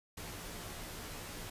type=noise with comb filter; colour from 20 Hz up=pink; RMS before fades=-45 dBFS; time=0.17-1.5 s; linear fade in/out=5 ms; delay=15 ms; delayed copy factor=-0.65; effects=resampled to 32000 Hz